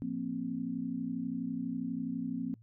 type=chord; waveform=sine; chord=F suspended fourth; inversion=none; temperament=equal with one note detuned; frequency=174.61 / 233.1 / 265.3 Hz; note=F3 / Bb3 / C4; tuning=0 / 0 / +24 cents; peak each=-40 / -37 / -36 dBFS; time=0.02-2.54 s; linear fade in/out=0 ms; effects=noise-tail reverb RT60 0.1 s tail -26 dB re dry + added 112 Hz sine -55 dBFS peak until 2.62 s